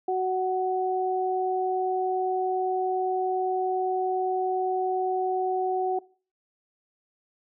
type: tone pair together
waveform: sine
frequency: 372.5 / 745 Hz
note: F#4 / F#5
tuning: +12 / +12 cents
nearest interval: octave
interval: 1200 cents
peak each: -26 dBFS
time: 0.08-5.99 s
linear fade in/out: 5 ms
effects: noise-tail reverb RT60 0.4 s tail -22 dB re dry